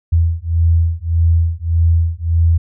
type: beating tone pair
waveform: sine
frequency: 82.41 / 84.11 Hz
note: E2 / E2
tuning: 0 / +35 cents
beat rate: 1.7 Hz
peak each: -14 dBFS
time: 0.12-2.58 s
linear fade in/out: 10 ms
effects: none